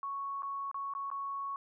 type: tone with dropouts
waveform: sine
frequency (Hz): 1108.7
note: C#6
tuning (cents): 0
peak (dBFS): -35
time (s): 0.03-1.56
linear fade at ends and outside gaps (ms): 1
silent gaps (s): 0.422-0.431 / 0.714-0.744 / 0.937-0.95 / 1.102-1.114
effects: none